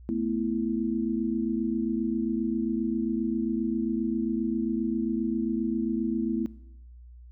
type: chord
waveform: sine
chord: A suspended second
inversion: none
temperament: just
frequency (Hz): 220 / 247.5 / 330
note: A3 / B3 / E4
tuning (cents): 0 / +4 / +2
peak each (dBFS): -30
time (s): 0.09-6.46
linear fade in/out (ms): 0
effects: noise-tail reverb RT60 0.8 s tail -20 dB re dry + added 60 Hz sine -45 dBFS peak until 7.31 s